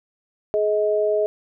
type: tone pair together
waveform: sine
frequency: 421.8 / 632 Hz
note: G#4 / D#5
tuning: +27 / +27 cents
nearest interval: perfect fifth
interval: 700 cents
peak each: -20 dBFS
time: 0.54-1.26 s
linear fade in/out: 0 ms
effects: none